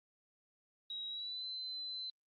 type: tone with pitch glide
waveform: sine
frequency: 3835 to 4051 Hz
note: A#7 to B7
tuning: +48 to +43 cents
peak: -40 dBFS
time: 0.9-2.1 s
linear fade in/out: 2 ms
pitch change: +95 cents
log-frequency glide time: 1.08-1.45 s
effects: Opus 32 kbps